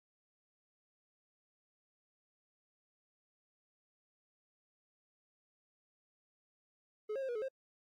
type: tone with pitch steps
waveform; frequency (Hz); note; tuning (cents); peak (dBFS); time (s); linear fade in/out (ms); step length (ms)
triangle; 426.6 / 542 / 530 / 480.7 / 429.6 / 531; G#4 / C#5 / C5 / B4 / A4 / C5; +46 / -39 / +22 / -47 / -41 / +25; -34; 7.09-7.486; 10; 66
effects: AAC 64 kbps